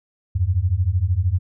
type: beating tone pair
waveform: sine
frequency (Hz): 83.9 / 96.9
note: E2 / G2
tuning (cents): +31 / -20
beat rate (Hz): 13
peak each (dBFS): -20 / -19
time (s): 0.35-1.39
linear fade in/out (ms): 10
effects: none